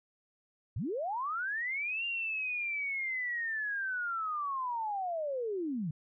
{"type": "linear two-way sweep", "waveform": "sine", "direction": "up then down", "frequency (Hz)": [74.9, 2800, 141.9], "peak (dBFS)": -32, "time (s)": [0.76, 5.91], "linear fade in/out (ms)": 5, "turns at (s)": 2.05, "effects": []}